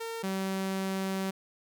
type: tone pair in turn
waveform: sawtooth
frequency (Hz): 456.5 / 191.71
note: A#4 / G3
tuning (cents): -36 / -38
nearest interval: octave + minor third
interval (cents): 1502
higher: first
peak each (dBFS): -31 / -26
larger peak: second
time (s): 0-0.23 / 0.23-1.31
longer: second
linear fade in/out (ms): 10
effects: none